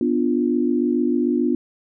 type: chord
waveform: sine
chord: B diminished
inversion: none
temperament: equal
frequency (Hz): 246.9 / 293.7 / 349.2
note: B3 / D4 / F4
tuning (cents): 0 / 0 / 0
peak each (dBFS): -20 / -22 / -22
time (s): 0.01-1.55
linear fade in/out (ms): 2
effects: none